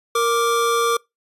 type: tone pair together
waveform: square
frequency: 466.2 / 1174.7 Hz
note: A#4 / D6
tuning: 0 / 0 cents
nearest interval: octave + major third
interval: 1600 cents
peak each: -20 dBFS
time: 0.15-0.97 s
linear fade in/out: 5 ms
effects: noise-tail reverb RT60 0.2 s tail -25 dB re dry + resampled to 32000 Hz